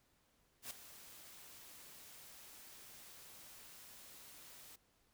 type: noise with ADSR envelope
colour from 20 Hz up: white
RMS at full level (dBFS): -44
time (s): 0.62-4.76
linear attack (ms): 88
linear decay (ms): 3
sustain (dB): -13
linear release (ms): 7
effects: pink hiss -75 dBFS RMS until 5.13 s